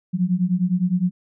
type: beating tone pair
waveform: sine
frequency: 175.1 / 184.9 Hz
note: F3 / F#3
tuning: +5 / -1 cents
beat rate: 9.8 Hz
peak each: -21 / -20 dBFS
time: 0.13-1.11 s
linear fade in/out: 20 ms
effects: none